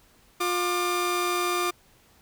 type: tone pair together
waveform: sawtooth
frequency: 354.9 / 1195 Hz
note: F4 / D6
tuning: +28 / +30 cents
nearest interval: octave + major sixth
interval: 2102 cents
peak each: -23 / -23 dBFS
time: 0.4-1.71 s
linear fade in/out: 10 ms
effects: pink hiss -59 dBFS RMS until 2.21 s